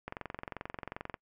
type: click train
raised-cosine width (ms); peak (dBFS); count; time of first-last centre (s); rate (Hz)
0.5; -23; 25; 0.08-1.142; 22.6
effects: noise-tail reverb RT60 0.1 s tail -25 dB re dry